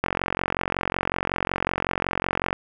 click train, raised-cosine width 0.5 ms, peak -7 dBFS, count 114, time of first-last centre 0.04-2.529 s, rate 45.4 Hz, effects none

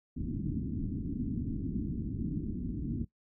white low-pass noise, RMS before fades -35 dBFS, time 0.16-3.05 s, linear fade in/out 10 ms, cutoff 300 Hz, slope 48 dB/octave, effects noise-tail reverb RT60 0.1 s tail -19 dB re dry

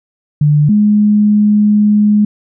sine tone pair in turn, 148.3 / 209.1 Hz, D3 / G#3, +17 / +12 cents, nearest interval tritone, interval 595 cents, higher second, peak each -6 dBFS, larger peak neither, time 0.41-0.69 / 0.69-2.25 s, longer second, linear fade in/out 5 ms, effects none

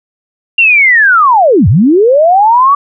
sine linear two-way sweep, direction down then up, 2800 to 81.7 to 1158 Hz, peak -3 dBFS, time 0.58-2.75 s, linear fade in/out 5 ms, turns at 1.68 s, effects none

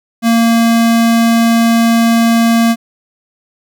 square tone, 230.3 Hz, A#3, 21 cents flat, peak -8 dBFS, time 0.22-2.76 s, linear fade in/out 50 ms, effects none

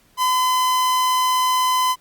45% pulse tone, 1016 Hz, B5, 49 cents sharp, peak -16 dBFS, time 0.17-1.96 s, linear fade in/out 50 ms, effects pink hiss -57 dBFS RMS until 2 s + Opus 48 kbps

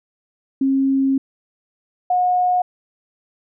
sine tone pair in turn, 269.8 / 724.2 Hz, C#4 / F#5, -47 / -37 cents, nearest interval octave + perfect fourth, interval 1710 cents, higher second, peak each -14 dBFS, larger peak neither, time 0.61-1.18 / 2.1-2.62 s, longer first, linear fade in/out 5 ms, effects none

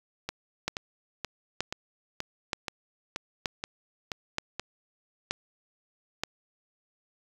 two click trains, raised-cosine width 0.2 ms, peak -15 / -11 dBFS, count 10 / 7, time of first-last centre 0.29-4.596 / 0.68-6.236 s, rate 2.09 / 1.08 Hz, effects 7-bit

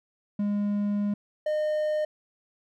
triangle tone pair in turn, 205 / 610.4 Hz, G#3 / D#5, -22 / -33 cents, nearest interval octave + perfect fifth, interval 1889 cents, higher second, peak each -22 dBFS, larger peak neither, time 0.39-1.14 / 1.46-2.05 s, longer first, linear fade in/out 5 ms, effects none

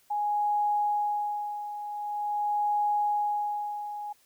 sine tone with tremolo, 830.6 Hz, G#5, in tune, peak -23 dBFS, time 0.1-4.13 s, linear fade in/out 10 ms, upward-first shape sine, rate 0.45 Hz, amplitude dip 70%, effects white hiss -64 dBFS RMS until 4.25 s

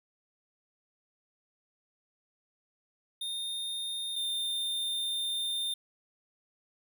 square tone pair in turn, 3655 / 3619 Hz, A#7 / A7, -35 / +48 cents, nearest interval unison, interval 17 cents, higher first, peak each -34 / -31 dBFS, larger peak second, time 3.21-4.16 / 4.16-5.74 s, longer second, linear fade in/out 5 ms, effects none

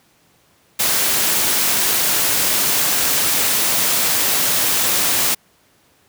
white noise, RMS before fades -17 dBFS, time 0.79-5.35 s, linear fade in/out 10 ms, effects pink hiss -56 dBFS RMS until 6.08 s + high-pass 100 Hz 12 dB/octave

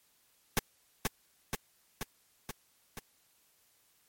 pink noise with echo, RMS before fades -27 dBFS, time 0.57-0.59 s, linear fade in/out 0 ms, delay 480 ms, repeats 5, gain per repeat -3 dB, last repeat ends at 2.99 s, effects white hiss -69 dBFS RMS until 4.08 s + MP3 64 kbps

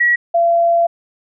sine tone pair in turn, 1921 / 680.9 Hz, B6 / F5, -48 / -44 cents, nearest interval octave + tritone, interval 1796 cents, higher first, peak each -10 dBFS, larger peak neither, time 0-0.16 / 0.34-0.87 s, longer second, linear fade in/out 10 ms, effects none

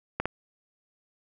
clicks, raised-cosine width 0.5 ms, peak -12 dBFS, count 2, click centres 0.2 / 0.256 s, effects none

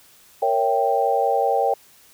sine chord, A# diminished seventh, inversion none, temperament equal with one note detuned, 463.5 / 554.4 / 659.3 / 784 Hz, A#4 / C#5 / E5 / G5, -10 / 0 / 0 / 0 cents, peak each -23 / -23 / -26 / -20 dBFS, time 0.42-1.74 s, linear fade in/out 5 ms, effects white hiss -52 dBFS RMS until 2.13 s

